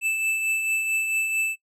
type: tone with tremolo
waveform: square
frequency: 2637 Hz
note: E7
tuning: in tune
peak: -21 dBFS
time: 0.01-1.56 s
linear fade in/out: 50 ms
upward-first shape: triangle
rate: 4.5 Hz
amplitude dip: 45%
effects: noise-tail reverb RT60 0.1 s tail -21 dB re dry + low-pass 12000 Hz 12 dB/octave